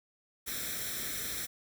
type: noise with comb filter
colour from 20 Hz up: white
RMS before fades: -37 dBFS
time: 0.46-1.47 s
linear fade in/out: 20 ms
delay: 0.53 ms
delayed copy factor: +0.7
effects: none